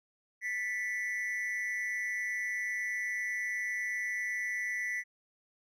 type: tone with amplitude modulation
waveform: triangle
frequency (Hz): 1975.5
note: B6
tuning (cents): 0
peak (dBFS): -27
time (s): 0.41-5.04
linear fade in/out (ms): 50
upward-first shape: sine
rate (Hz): 208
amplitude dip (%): 75
effects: none